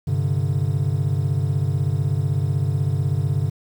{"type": "chord", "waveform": "triangle", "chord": "G suspended fourth", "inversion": "none", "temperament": "equal", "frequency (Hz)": [98, 130.81, 146.83], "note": ["G2", "C3", "D3"], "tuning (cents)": [0, 0, 0], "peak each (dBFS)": -21, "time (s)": [0.07, 3.5], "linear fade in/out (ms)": 10, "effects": ["8-bit"]}